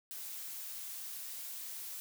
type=noise; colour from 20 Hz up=blue; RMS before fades=-44 dBFS; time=0.11-2 s; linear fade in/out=0 ms; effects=none